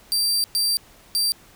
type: tone bursts at uneven times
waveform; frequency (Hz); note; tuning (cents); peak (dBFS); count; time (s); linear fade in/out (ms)
sawtooth; 4699; D8; 0; -16; 3; 0.12-0.44 / 0.55-0.77 / 1.15-1.32; 0
effects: pink hiss -51 dBFS RMS until 1.55 s